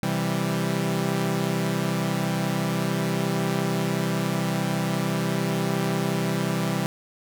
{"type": "chord", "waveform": "sawtooth", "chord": "C major", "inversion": "none", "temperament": "equal", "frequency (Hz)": [130.81, 164.81, 196], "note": ["C3", "E3", "G3"], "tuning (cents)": [0, 0, 0], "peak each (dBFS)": [-25, -23, -23], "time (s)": [0.03, 6.86], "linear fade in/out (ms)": 0, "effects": []}